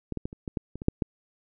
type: clicks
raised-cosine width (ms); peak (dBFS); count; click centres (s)
3; -18 / -18 / -18 / -27 / -20 / -15 / -24 / -23 / -7 / -12; 10; 0.123 / 0.173 / 0.255 / 0.329 / 0.478 / 0.572 / 0.756 / 0.819 / 0.884 / 1.022
effects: none